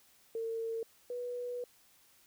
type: tone pair in turn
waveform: sine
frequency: 453.7 / 489.3 Hz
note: A#4 / B4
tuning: -47 / -16 cents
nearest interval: minor second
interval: 131 cents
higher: second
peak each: -34 / -36 dBFS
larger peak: first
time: 0.35-0.83 / 1.1-1.64 s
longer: second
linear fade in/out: 2 ms
effects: white hiss -65 dBFS RMS until 2.26 s